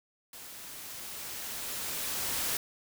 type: noise with level ramp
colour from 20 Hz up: white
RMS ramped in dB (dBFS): -47 to -31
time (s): 0.33-2.57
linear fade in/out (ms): 2
effects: none